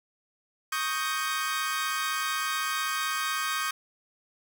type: chord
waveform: sawtooth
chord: Eb dominant seventh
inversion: third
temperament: equal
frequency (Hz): 1108.7 / 1244.5 / 1568 / 1864.7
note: Db6 / Eb6 / G6 / Bb6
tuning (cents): 0 / 0 / 0 / 0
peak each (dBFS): -30 / -28 / -29 / -34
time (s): 0.72-3.71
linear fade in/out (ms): 5
effects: none